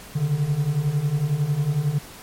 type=beating tone pair; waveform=triangle; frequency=138.59 / 149.59 Hz; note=C#3 / D3; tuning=0 / +32 cents; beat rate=11 Hz; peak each=-23 / -19 dBFS; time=0.15-1.99 s; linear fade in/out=10 ms; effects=pink hiss -42 dBFS RMS until 2.22 s + MP3 64 kbps